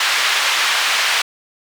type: band-pass noise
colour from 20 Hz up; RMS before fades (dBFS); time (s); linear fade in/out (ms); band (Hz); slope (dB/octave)
white; -17; 0-1.22; 5; 1100 to 3300; 12
effects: none